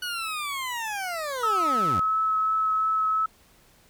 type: linear sweep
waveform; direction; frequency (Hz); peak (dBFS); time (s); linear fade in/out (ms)
20% pulse; down; 1478 to 70.1; -24; 0.02-2; 5
type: tone with vibrato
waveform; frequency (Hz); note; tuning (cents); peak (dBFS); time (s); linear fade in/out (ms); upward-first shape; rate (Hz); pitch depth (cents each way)
sine; 1295; E6; -31; -21; 1.43-3.26; 5; triangle; 2.9; 12
effects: pink hiss -58 dBFS RMS until 3.89 s